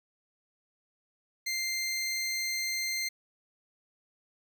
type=tone; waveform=20% pulse; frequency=2093 Hz; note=C7; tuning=in tune; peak=-25 dBFS; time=1.46-3.09 s; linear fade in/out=10 ms; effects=none